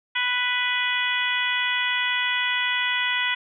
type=harmonic tone with a mistuned harmonic; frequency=494.7 Hz; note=B4; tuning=3 cents sharp; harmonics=2 / 3 / 4 / 5 / 6 / 7; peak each=-31 / -29 / -25 / -29 / -31 / -29 dBFS; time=0.15-3.35 s; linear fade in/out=10 ms; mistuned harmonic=7; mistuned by=-52 cents; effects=none